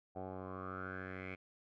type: tone with low-pass filter sweep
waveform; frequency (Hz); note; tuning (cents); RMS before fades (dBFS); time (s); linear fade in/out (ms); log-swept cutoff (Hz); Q
10% pulse; 93.5; F#2; +19; -45; 0.15-1.36; 20; 750 to 2300; 6.9
effects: none